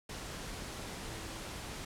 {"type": "tone in noise", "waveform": "sine", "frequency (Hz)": 329.6, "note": "E4", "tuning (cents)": 0, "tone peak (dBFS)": -51, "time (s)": [1.07, 1.41], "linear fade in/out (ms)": 5, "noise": "pink", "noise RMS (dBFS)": -43, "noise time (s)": [0.09, 1.85], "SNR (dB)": -11, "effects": ["low-pass 10000 Hz 12 dB/octave"]}